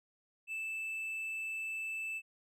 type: tone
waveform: triangle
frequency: 2637 Hz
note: E7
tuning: in tune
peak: -35 dBFS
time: 0.47-2.22 s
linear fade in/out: 50 ms
effects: none